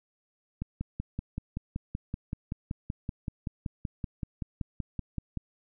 click train, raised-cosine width 5 ms, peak -20 dBFS, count 26, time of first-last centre 0.62-5.373 s, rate 5.26 Hz, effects none

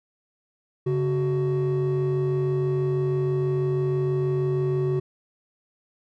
triangle tone pair together, 139.9 / 373.5 Hz, C#3 / F#4, +16 / +16 cents, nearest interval octave + perfect fourth, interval 1700 cents, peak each -21 dBFS, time 0.86-5 s, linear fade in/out 10 ms, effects tanh soft clip ceiling -15 dBFS

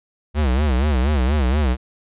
square tone with vibrato, 68.9 Hz, C#2, 10 cents flat, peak -16 dBFS, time 0.34-1.77 s, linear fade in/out 50 ms, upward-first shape sine, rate 4.2 Hz, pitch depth 190 cents each way, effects resampled to 8000 Hz

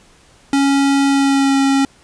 square tone with pitch glide, 277.2 to 273.2 Hz, C#4 to C#4, 0 to -25 cents, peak -12 dBFS, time 0.53-1.85 s, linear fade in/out 2 ms, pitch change -25 cents, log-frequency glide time 1.06-1.57 s, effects pink hiss -49 dBFS RMS until 2.03 s + resampled to 22050 Hz

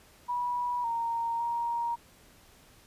sine tone with pitch steps, 974 / 927 / 939 Hz, B5 / A#5 / A#5, -24 / -10 / +12 cents, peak -28 dBFS, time 0.28-1.96 s, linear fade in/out 20 ms, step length 560 ms, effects pink hiss -58 dBFS RMS until 2.86 s + resampled to 32000 Hz

